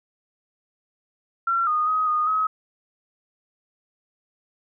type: tone with pitch steps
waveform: sine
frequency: 1362 / 1231 / 1260 / 1231 / 1275 Hz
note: F6 / D#6 / D#6 / D#6 / D#6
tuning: -44 / -19 / +21 / -19 / +42 cents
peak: -19 dBFS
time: 1.47-2.47 s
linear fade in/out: 5 ms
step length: 200 ms
effects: none